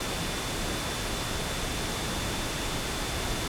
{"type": "tone in noise", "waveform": "sine", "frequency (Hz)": 3520, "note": "A7", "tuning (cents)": 0, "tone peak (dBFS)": -42, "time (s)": [0, 3.48], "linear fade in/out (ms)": 5, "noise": "pink", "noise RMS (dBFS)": -31, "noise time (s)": [0, 3.48], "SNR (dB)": -14, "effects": ["low-pass 10000 Hz 12 dB/octave"]}